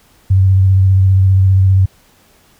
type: tone with vibrato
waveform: sine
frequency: 95.3 Hz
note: G2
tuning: 48 cents flat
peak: -6 dBFS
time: 0.3-1.86 s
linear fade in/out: 10 ms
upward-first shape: square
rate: 15 Hz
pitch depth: 18 cents each way
effects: pink hiss -50 dBFS RMS until 2.59 s